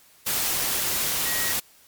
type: tone in noise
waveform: sine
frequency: 1900 Hz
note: A#6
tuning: 33 cents sharp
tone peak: -30 dBFS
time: 1.25-1.53 s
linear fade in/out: 10 ms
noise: white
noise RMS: -25 dBFS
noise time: 0.26-1.6 s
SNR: -8 dB
effects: white hiss -55 dBFS RMS until 1.87 s + MP3 96 kbps